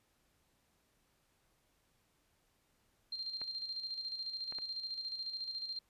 sine tone with tremolo, 4179 Hz, C8, 3 cents flat, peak -37 dBFS, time 3.12-5.79 s, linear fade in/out 5 ms, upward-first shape square, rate 14 Hz, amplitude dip 50%
clicks, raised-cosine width 0.5 ms, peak -34 dBFS, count 3, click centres 3.416 / 4.524 / 4.586 s
effects pink hiss -75 dBFS RMS until 5.89 s + resampled to 32000 Hz

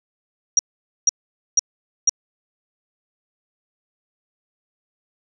sine tone bursts, 5710 Hz, F8, 37 cents sharp, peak -11 dBFS, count 4, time 0.57-2.094 s, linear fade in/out 2 ms, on 21 ms, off 480 ms, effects none

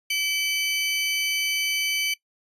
35% pulse tone pair together, 2300 / 3028 Hz, D7 / F#7, -37 / +39 cents, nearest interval perfect fourth, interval 476 cents, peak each -23 / -25 dBFS, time 0.1-2.14 s, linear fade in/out 5 ms, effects noise-tail reverb RT60 0.1 s tail -19 dB re dry + resampled to 32000 Hz

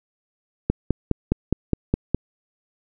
click train, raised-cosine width 3 ms, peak -5 dBFS, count 8, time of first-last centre 0.7-2.146 s, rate 4.84 Hz, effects none

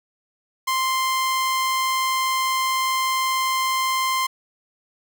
sawtooth tone, 1046.5 Hz, C6, in tune, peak -16 dBFS, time 0.67-4.27 s, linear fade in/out 10 ms, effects none

